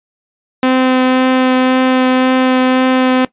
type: tone with vibrato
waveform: sawtooth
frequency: 257.4 Hz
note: C4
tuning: 28 cents flat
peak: -5 dBFS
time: 0.63-3.25 s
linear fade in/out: 2 ms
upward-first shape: triangle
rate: 1.9 Hz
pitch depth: 9 cents each way
effects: noise-tail reverb RT60 0.1 s tail -18 dB re dry + resampled to 8000 Hz